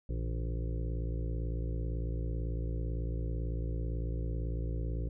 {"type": "harmonic tone with a mistuned harmonic", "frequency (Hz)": 58, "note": "A#1", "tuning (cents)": -8, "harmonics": [1, 2, 3, 5, 6, 7, 8, 9], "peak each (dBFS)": [-33, -39, -43, -47, -49, -50, -51, -52], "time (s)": [0.09, 5.09], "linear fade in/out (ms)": 5, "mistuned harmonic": 3, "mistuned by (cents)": -86, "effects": []}